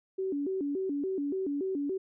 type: tone with vibrato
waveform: sine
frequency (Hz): 329.6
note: E4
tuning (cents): 0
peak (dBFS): -29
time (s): 0.18-1.98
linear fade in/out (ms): 10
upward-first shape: square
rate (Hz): 3.5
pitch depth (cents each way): 250
effects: none